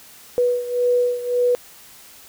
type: beating tone pair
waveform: sine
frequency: 489.5 / 491.3 Hz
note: B4 / B4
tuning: -15 / -9 cents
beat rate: 1.8 Hz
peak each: -18 / -22 dBFS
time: 0.38-1.55 s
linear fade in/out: 0 ms
effects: white hiss -45 dBFS RMS until 2.28 s